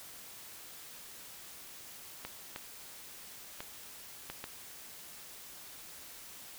clicks, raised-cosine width 0.3 ms, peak -24 dBFS, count 5, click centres 2.25 / 2.561 / 3.605 / 4.3 / 4.441 s, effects white hiss -50 dBFS RMS until 6.58 s

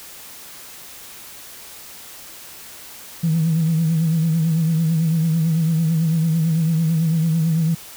sine tone with vibrato, 162.2 Hz, E3, 28 cents flat, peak -14 dBFS, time 3.23-7.75 s, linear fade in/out 10 ms, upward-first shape triangle, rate 9 Hz, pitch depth 78 cents each way, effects tanh soft clip ceiling -11 dBFS + white hiss -39 dBFS RMS until 7.96 s

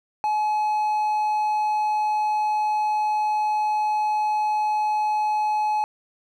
triangle tone, 850 Hz, G#5, 40 cents sharp, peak -18 dBFS, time 0.24-5.84 s, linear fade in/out 0 ms, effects none

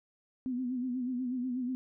sine tone with vibrato, 251.3 Hz, B3, 30 cents sharp, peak -31 dBFS, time 0.46-1.75 s, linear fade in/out 0 ms, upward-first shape sine, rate 8.2 Hz, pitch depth 67 cents each way, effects none

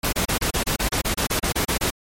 pink noise bursts, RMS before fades -22 dBFS, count 15, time 0.03-1.906 s, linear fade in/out 10 ms, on 98 ms, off 29 ms, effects MP3 64 kbps

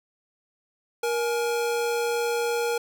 square tone pair together, 471.5 / 840.1 Hz, A#4 / G#5, +20 / +20 cents, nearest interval minor seventh, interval 1000 cents, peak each -25 / -32 dBFS, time 1.03-2.78 s, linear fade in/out 5 ms, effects none

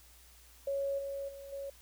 sine tone with level steps, 554.4 Hz, C#5, in tune, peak -31 / -36 / -45 / -38 dBFS, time 0.67-1.7 s, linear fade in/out 5 ms, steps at 0.98 / 1.28 / 1.52 s, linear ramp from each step 10 ms, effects added 60 Hz sine -60 dBFS peak until 1.81 s + white hiss -60 dBFS RMS until 1.81 s

